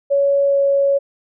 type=tone with pitch glide; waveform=sine; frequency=560 to 556.8 Hz; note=C#5 to C#5; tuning=+18 to +8 cents; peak=-12 dBFS; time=0.1-0.99 s; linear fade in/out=20 ms; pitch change=-10 cents; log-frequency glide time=0.46-0.58 s; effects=none